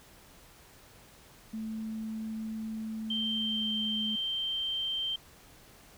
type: tone with pitch glide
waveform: sine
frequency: 220 to 215.6 Hz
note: A3 to A3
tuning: 0 to -35 cents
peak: -34 dBFS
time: 1.53-4.16 s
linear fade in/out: 10 ms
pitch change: -35 cents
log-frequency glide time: 3.34-3.72 s
type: tone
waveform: sine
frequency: 3136 Hz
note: G7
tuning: in tune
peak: -30 dBFS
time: 3.1-5.16 s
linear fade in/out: 5 ms
effects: pink hiss -56 dBFS RMS until 5.97 s